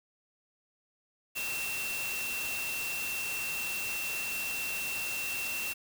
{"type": "tone in noise", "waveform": "sine", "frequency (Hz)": 2700, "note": "E7", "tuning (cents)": 41, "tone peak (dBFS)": -34, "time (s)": [1.35, 5.74], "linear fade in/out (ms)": 20, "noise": "white", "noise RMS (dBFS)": -38, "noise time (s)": [1.35, 5.74], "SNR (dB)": 1, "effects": []}